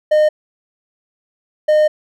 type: tone bursts at uneven times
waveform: triangle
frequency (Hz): 611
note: D#5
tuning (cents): -32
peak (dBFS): -7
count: 2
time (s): 0.11-0.29 / 1.68-1.88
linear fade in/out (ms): 10
effects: none